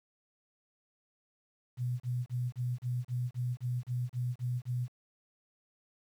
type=tone bursts; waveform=sine; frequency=123.47 Hz; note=B2; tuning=in tune; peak=-30 dBFS; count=12; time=1.77-4.882 s; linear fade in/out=50 ms; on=230 ms; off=32 ms; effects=10-bit